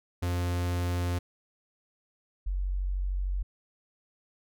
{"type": "tone pair in turn", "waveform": ["45% pulse", "sine"], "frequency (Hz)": [88.2, 46.6], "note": ["F2", "F#1"], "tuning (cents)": [18, 13], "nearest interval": "major seventh", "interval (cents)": 1105, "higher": "first", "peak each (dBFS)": -27, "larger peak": "neither", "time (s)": [[0.22, 1.19], [2.46, 3.43]], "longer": "neither", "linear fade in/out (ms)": 10, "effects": []}